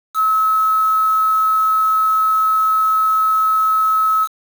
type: tone with quantisation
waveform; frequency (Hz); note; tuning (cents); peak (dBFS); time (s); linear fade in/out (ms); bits
sine; 1292; E6; -35; -12; 0.14-4.28; 50; 5
effects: none